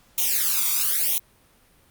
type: noise with flanger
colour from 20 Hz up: blue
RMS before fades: -22 dBFS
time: 0.18-1.18 s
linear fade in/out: 0 ms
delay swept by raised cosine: 0.31 to 0.86 ms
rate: 1 Hz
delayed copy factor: +1
effects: pink hiss -58 dBFS RMS until 1.9 s + Opus 48 kbps